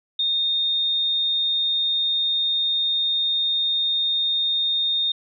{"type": "tone", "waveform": "sine", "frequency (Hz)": 3670, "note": "A#7", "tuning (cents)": -28, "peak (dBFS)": -19, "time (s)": [0.19, 5.12], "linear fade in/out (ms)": 5, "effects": []}